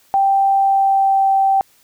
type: tone with pitch glide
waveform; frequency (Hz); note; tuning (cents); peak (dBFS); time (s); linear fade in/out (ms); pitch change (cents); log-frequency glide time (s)
sine; 784 to 778.1; G5 to G5; 0 to -13; -11; 0.14-1.61; 0; -13; 0.55-1.32
effects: white hiss -54 dBFS RMS until 1.83 s